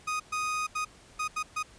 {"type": "tone bursts at uneven times", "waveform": "30% pulse", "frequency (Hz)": 1244.5, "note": "D#6", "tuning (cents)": 0, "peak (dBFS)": -26, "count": 6, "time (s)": [[0.07, 0.2], [0.32, 0.67], [0.75, 0.85], [1.19, 1.28], [1.36, 1.43], [1.56, 1.63]], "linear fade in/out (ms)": 10, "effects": ["pink hiss -55 dBFS RMS until 1.78 s", "resampled to 22050 Hz"]}